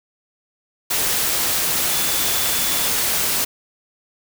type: tone in noise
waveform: sine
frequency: 3475 Hz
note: A7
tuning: 22 cents flat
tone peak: -30 dBFS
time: 1.91-2.89 s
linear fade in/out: 10 ms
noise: white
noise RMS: -20 dBFS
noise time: 0.9-3.45 s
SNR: -13 dB
effects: none